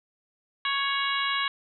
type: harmonic tone with a mistuned harmonic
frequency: 554.4 Hz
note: C#5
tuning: in tune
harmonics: 2 / 3 / 4 / 5 / 6 / 7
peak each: -29 / -31 / -32 / -33 / -34 / -34 dBFS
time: 0.65-1.48 s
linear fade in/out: 2 ms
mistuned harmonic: 5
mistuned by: +41 cents
effects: none